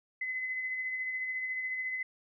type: tone with tremolo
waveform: sine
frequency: 2031 Hz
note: B6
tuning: 48 cents sharp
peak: -31 dBFS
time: 0.21-2.03 s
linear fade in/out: 5 ms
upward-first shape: sine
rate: 14 Hz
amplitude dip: 35%
effects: none